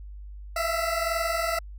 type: tone pair together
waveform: 20% pulse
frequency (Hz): 655.5 / 677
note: E5 / E5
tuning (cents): -10 / +46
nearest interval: minor second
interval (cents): 56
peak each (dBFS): -23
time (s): 0.56-1.59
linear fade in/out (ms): 5
effects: added 50 Hz sine -38 dBFS peak until 1.78 s

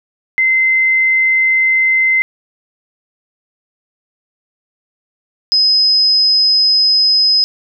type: tone pair in turn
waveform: sine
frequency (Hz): 2068 / 5060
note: C7 / D#8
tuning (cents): -21 / +28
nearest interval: octave + minor third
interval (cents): 1549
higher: second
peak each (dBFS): -9 / -8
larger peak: second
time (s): 0.38-2.22 / 5.52-7.44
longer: second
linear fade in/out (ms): 0
effects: none

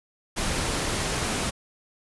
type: noise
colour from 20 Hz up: pink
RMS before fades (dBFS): -27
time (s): 0.36-1.51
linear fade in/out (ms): 20
effects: resampled to 24000 Hz

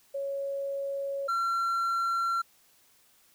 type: tone pair in turn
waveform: sine / triangle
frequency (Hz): 554.4 / 1363.5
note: C#5 / F6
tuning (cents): 0 / -42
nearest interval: octave + major third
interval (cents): 1558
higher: second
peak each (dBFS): -30 / -24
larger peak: second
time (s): 0.14-1.28 / 1.28-2.42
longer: neither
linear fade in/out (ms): 10
effects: white hiss -63 dBFS RMS until 3.34 s

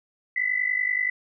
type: tone pair together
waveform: sine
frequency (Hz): 1975.5 / 2026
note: B6 / B6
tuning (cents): 0 / +44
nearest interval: unison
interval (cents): 44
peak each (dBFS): -25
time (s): 0.36-1.1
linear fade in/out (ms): 5
effects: none

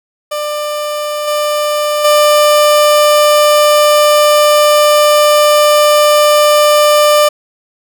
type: tone with level steps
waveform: 30% pulse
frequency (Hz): 595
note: D5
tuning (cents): +22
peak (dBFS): -13 / -9 / -3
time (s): 0.31-7.29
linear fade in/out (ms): 10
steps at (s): 1.27 / 2.04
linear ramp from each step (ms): 10
effects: none

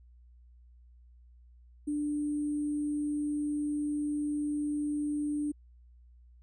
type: tone with sample-and-hold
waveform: sine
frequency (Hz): 294.9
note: D4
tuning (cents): +7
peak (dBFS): -29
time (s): 1.87-5.52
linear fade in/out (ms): 10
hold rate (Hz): 8820
effects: added 60 Hz sine -54 dBFS peak until 6.42 s + resampled to 22050 Hz

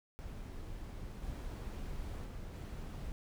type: noise with level steps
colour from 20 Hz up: brown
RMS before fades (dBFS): -45 / -42 / -45 / -43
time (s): 0.19-3.12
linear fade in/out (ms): 0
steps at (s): 1.22 / 2.25 / 2.53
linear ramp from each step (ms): 20
effects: none

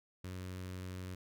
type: tone with notch filter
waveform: sawtooth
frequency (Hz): 92.1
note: F#2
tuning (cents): -7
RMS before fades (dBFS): -44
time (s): 0.24-1.15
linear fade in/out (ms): 5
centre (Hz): 770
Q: 1.7
effects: none

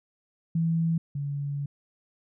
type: tone pair in turn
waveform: sine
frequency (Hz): 164.81 / 142.35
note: E3 / C#3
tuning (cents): 0 / +46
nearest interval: minor third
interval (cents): 254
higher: first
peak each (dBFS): -22 / -28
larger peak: first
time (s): 0.55-0.98 / 1.15-1.66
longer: second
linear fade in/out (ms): 5
effects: none

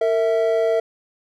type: tone pair together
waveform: triangle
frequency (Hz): 456.8 / 655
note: A#4 / E5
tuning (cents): -35 / -11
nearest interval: tritone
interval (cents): 624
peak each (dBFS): -17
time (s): 0.01-0.8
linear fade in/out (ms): 5
effects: none

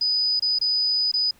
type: tone with dropouts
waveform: sine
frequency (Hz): 4978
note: D#8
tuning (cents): 0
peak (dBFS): -19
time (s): 0.01-1.31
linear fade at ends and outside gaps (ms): 5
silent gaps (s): 0.396-0.422 / 0.588-0.612 / 1.116-1.138
effects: pink hiss -57 dBFS RMS until 1.39 s

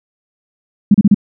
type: tone bursts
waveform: sine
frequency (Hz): 204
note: G#3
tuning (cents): -31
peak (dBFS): -3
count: 4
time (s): 0.91-1.145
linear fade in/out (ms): 5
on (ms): 34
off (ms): 33
effects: none

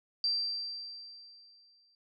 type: tone with exponential decay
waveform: sine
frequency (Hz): 4699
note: D8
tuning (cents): 0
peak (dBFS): -26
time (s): 0.24-1.95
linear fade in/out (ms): 1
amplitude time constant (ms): 370
effects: none

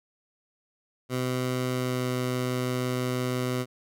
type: tone with pitch glide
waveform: 15% pulse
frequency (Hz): 127 to 126.05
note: B2 to B2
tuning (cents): +49 to +36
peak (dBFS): -20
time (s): 1.09-3.66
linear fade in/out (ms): 50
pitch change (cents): -13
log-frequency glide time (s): 1.71-2.07
effects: none

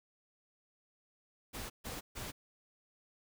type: noise bursts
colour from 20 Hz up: pink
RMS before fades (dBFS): -43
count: 3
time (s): 1.53-2.32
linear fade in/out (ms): 20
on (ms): 170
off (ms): 140
effects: none

